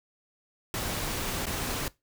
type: noise with dropouts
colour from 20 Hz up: pink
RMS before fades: -32 dBFS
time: 0.74-1.88 s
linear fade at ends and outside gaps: 1 ms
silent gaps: 1.456-1.467 s
effects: noise-tail reverb RT60 0.2 s tail -20 dB re dry